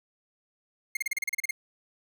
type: tone bursts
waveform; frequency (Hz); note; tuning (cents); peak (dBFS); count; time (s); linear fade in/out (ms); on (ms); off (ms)
45% pulse; 2131; C7; +31; -26; 11; 0.95-1.51; 5; 20; 34
effects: none